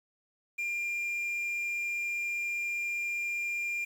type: tone with quantisation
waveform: triangle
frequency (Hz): 2395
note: D7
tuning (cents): +33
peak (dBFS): -29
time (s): 0.58-3.85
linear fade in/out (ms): 10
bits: 9
effects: none